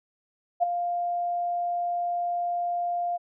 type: tone with ADSR envelope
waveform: sine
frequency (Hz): 700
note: F5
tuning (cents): +4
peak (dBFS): -16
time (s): 0.6-3.18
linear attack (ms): 31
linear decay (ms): 8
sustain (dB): -9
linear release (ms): 24
effects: none